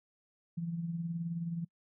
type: tone with tremolo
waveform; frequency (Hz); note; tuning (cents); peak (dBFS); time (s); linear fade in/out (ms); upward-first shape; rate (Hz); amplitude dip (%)
sine; 168.4; E3; +37; -31; 0.57-1.65; 10; triangle; 19; 60
effects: noise-tail reverb RT60 0.1 s tail -25 dB re dry